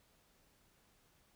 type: silence
effects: pink hiss -71 dBFS RMS until 1.35 s